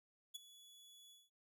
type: tone with ADSR envelope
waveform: sawtooth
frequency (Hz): 3404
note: G#7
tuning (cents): +42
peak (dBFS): -40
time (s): 0.34-1.3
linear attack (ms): 15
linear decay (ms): 16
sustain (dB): -17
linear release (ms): 190
effects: none